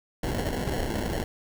pink noise with sample-and-hold, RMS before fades -29 dBFS, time 0.23-1.24 s, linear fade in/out 5 ms, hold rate 1225 Hz, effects none

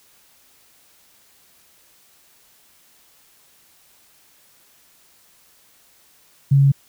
sine tone, 138.59 Hz, C#3, in tune, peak -10 dBFS, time 6.51-6.72 s, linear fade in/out 10 ms, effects white hiss -55 dBFS RMS until 6.88 s

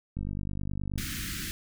click train, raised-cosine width 5 ms, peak -22 dBFS, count 42, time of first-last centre 0.17-0.998 s, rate 49.5 Hz
pink band-stop noise, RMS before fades -35 dBFS, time 0.98-1.51 s, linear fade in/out 0 ms, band 320 to 1400 Hz, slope 48 dB/octave
effects none

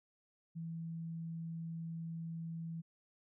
sine tone, 164.81 Hz, E3, in tune, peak -40 dBFS, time 0.55-2.82 s, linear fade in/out 20 ms, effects none

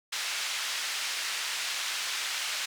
pink band-pass noise, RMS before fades -33 dBFS, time 0.12-2.66 s, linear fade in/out 10 ms, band 1900 to 6600 Hz, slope 12 dB/octave, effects none

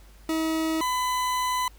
40% pulse tone pair in turn, 320 / 1004 Hz, D#4 / B5, +49 / +28 cents, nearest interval octave + minor sixth, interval 1979 cents, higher second, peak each -23 dBFS, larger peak neither, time 0.29-0.81 / 0.81-1.68 s, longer second, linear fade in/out 2 ms, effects added 50 Hz sine -48 dBFS peak until 1.78 s + pink hiss -57 dBFS RMS until 1.78 s

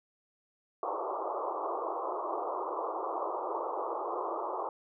white band-pass noise, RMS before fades -35 dBFS, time 0.83-4.69 s, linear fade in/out 2 ms, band 330 to 1200 Hz, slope 96 dB/octave, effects none

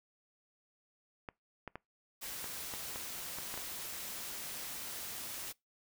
clicks, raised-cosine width 0.5 ms, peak -27 dBFS, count 9, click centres 1.288 / 1.677 / 1.756 / 2.443 / 2.738 / 2.959 / 3.386 / 3.541 / 3.576 s
white noise, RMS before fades -43 dBFS, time 2.21-5.53 s, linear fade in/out 20 ms
effects noise-tail reverb RT60 0.2 s tail -24 dB re dry

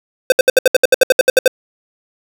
square tone bursts, 515 Hz, C5, 28 cents flat, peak -5 dBFS, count 14, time 0.3-1.478 s, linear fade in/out 2 ms, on 21 ms, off 68 ms, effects none

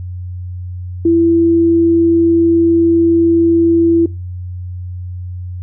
sine tone, 334.1 Hz, E4, 23 cents sharp, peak -7 dBFS, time 1.05-4.06 s, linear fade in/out 5 ms, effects noise-tail reverb RT60 0.3 s tail -23 dB re dry + added 90 Hz sine -22 dBFS peak until 5.62 s

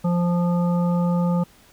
harmonic tone, 174.61 Hz, F3, in tune, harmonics 1 / 3 / 5 / 7, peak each -18 / -28 / -32 / -35 dBFS, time 0.04-1.44 s, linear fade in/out 10 ms, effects pink hiss -53 dBFS RMS until 1.72 s

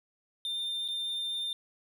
triangle tone with dropouts, 3604 Hz, A7, 41 cents sharp, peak -30 dBFS, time 0.45-1.53 s, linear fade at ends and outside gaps 1 ms, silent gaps 0.879-0.885 s, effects none

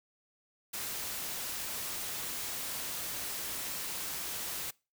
white noise, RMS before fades -38 dBFS, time 0.73-4.71 s, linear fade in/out 10 ms, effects noise-tail reverb RT60 0.3 s tail -24 dB re dry

